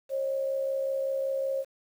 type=tone pair together; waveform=sine; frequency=540 / 605.3 Hz; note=C#5 / D#5; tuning=-45 / -48 cents; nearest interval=major second; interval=197 cents; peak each=-27 / -37 dBFS; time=0.09-1.65 s; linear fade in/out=50 ms; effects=9-bit